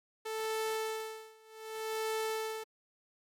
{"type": "tone with tremolo", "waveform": "sawtooth", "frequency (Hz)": 440, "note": "A4", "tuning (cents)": 0, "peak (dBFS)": -28, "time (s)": [0.25, 2.64], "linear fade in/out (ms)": 10, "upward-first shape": "sine", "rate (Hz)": 0.65, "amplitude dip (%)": 95, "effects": ["MP3 64 kbps"]}